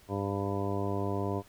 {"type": "harmonic tone", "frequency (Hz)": 99.4, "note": "G2", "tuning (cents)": 25, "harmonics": [1, 2, 3, 4, 5, 6, 7, 9, 10], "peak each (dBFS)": [-34, -38, -37, -36, -41, -41, -40, -44, -41], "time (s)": [0.08, 1.43], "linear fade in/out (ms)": 50, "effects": ["pink hiss -59 dBFS RMS until 1.48 s"]}